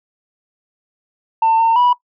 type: tone with pitch steps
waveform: sine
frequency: 898 / 909 / 979 Hz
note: A5 / A#5 / B5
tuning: +35 / -44 / -15 cents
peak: -8 dBFS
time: 1.42-1.93 s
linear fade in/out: 5 ms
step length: 170 ms
effects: noise-tail reverb RT60 0.1 s tail -20 dB re dry + tanh soft clip ceiling -8 dBFS